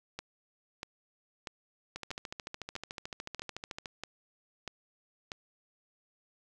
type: two click trains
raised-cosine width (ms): 0.2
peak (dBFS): -22 / -21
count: 27 / 9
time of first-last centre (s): 1.96-3.858 / 0.19-5.318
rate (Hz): 13.7 / 1.56
effects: none